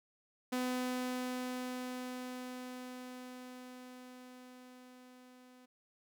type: tone with level ramp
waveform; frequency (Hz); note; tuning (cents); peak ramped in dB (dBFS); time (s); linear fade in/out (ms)
sawtooth; 251.9; B3; +34; -29 to -54; 0.52-5.66; 10
effects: none